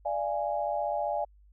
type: chord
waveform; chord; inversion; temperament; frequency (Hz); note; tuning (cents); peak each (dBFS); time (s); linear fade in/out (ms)
sine; D diminished; none; equal with one note detuned; 587.3 / 682.5 / 830.6; D5 / F5 / Ab5; 0 / -40 / 0; -32; 0.05-1.25; 10
effects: added 50 Hz sine -55 dBFS peak until 1.52 s